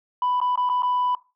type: tone with dropouts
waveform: sine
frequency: 992 Hz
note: B5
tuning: 7 cents sharp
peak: -18 dBFS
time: 0.22-1.15 s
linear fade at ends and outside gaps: 2 ms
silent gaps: 0.402-0.414 / 0.557-0.575 / 0.691-0.697 / 0.822-0.831 s
effects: noise-tail reverb RT60 0.3 s tail -20 dB re dry + tanh soft clip ceiling -17 dBFS